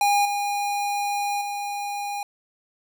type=tone with level steps; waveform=square; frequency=814 Hz; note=G#5; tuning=35 cents flat; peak=-18 / -24 / -28 dBFS; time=0.01-2.23 s; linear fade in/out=2 ms; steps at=0.25 / 1.41 s; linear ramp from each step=5 ms; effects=none